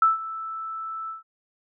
sine tone with ADSR envelope, 1318.5 Hz, E6, in tune, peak -13 dBFS, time 0.02-1.23 s, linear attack 3 ms, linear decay 150 ms, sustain -17 dB, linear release 140 ms, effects none

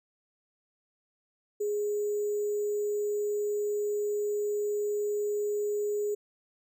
sine tone with sample-and-hold, 415.3 Hz, G#4, in tune, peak -27 dBFS, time 1.6-6.15 s, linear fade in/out 10 ms, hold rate 7350 Hz, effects none

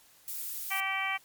violet noise, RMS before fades -37 dBFS, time 0.28-0.8 s, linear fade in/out 0 ms
harmonic tone, 386.9 Hz, G4, 23 cents flat, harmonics 2 / 3 / 4 / 5 / 6 / 7 / 8, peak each -37 / -37 / -42 / -36 / -32 / -43 / -41 dBFS, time 0.7-1.18 s, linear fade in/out 20 ms
effects white hiss -60 dBFS RMS until 1.24 s + MP3 96 kbps

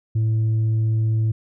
sine tone, 110.6 Hz, A2, 9 cents sharp, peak -14 dBFS, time 0.15-1.32 s, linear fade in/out 10 ms, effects tanh soft clip ceiling -16 dBFS

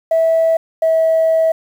sine tone pair in turn, 653 / 647.4 Hz, E5 / E5, -17 / -31 cents, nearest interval unison, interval 14 cents, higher first, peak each -9 dBFS, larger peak neither, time 0.11-0.57 / 0.82-1.52 s, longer second, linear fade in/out 5 ms, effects tanh soft clip ceiling -7 dBFS + 7-bit

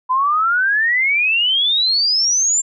sine exponential sweep, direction up, 1002 to 7400 Hz, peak -13 dBFS, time 0.09-2.62 s, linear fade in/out 20 ms, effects none

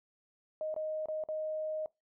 sine tone with dropouts, 622.3 Hz, D#5, in tune, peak -33 dBFS, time 0.61-1.86 s, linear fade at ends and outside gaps 1 ms, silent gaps 0.742-0.763 / 1.058-1.085 / 1.238-1.287 s, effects noise-tail reverb RT60 0.2 s tail -23 dB re dry

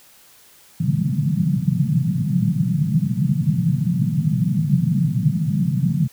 pink band-pass noise, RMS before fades -19 dBFS, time 0.8-6.08 s, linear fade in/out 10 ms, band 130 to 190 Hz, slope 48 dB/octave, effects white hiss -50 dBFS RMS until 6.12 s

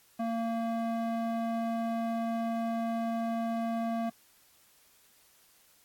square tone with band-pass filter, 229.1 Hz, A#3, 30 cents flat, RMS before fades -32 dBFS, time 0.19-4.1 s, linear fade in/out 10 ms, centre 530 Hz, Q 1.5, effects white hiss -63 dBFS RMS until 5.84 s + AAC 64 kbps

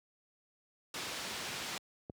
white low-pass noise, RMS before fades -41 dBFS, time 0.94-1.78 s, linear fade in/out 2 ms, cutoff 5000 Hz, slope 12 dB/octave
click, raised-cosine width 2 ms, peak -30 dBFS, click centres 2.098 s
effects high-pass 80 Hz 12 dB/octave

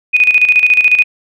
sine tone with tremolo, 2486 Hz, D#7, 2 cents flat, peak -4 dBFS, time 0.13-1.04 s, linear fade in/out 20 ms, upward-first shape square, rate 14 Hz, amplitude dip 65%, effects none

